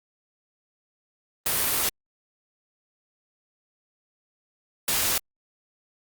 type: noise bursts at uneven times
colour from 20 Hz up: white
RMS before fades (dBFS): -24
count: 2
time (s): 1.46-1.89 / 4.88-5.18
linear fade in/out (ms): 2
effects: Opus 32 kbps